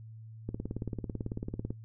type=click train; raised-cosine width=3 ms; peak=-22 dBFS; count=23; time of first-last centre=0.49-1.705 s; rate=18.1 Hz; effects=noise-tail reverb RT60 0.1 s tail -18 dB re dry + added 111 Hz sine -45 dBFS peak until 1.84 s